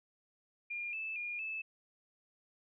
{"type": "tone with pitch steps", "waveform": "sine", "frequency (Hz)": [2410, 2627, 2423, 2619], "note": ["D7", "E7", "D#7", "E7"], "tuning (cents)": [44, -7, -47, -12], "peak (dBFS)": -37, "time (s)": [0.7, 1.62], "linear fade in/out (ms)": 10, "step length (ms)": 230, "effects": []}